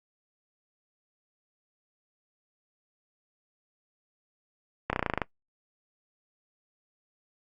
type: slowing click train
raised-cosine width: 0.5 ms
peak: -11 dBFS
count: 10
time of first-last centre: 4.9-5.217 s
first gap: 30 ms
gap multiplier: 1.04
effects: noise-tail reverb RT60 0.1 s tail -21 dB re dry + Opus 48 kbps